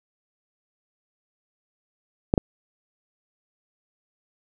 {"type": "clicks", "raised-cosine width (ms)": 2, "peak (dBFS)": -4, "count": 2, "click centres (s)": [2.339, 2.378], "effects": []}